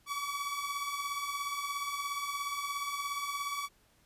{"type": "beating tone pair", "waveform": "sawtooth", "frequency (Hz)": [1127, 1144], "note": ["C#6", "D6"], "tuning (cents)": [28, -46], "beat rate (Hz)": 17, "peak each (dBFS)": [-36, -32], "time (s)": [0.06, 3.69], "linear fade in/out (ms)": 50, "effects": ["pink hiss -67 dBFS RMS until 4.05 s", "resampled to 32000 Hz"]}